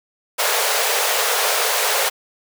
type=high-pass noise; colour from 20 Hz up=pink; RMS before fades=-19 dBFS; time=0.38-2.1 s; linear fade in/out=20 ms; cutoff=420 Hz; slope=96 dB/octave; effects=none